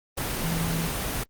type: tone in noise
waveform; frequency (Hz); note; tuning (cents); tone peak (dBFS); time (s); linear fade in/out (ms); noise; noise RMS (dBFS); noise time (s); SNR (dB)
sine; 164.81; E3; 0; -26; 0.44-0.87; 10; pink; -29; 0.17-1.24; 0
effects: Opus 24 kbps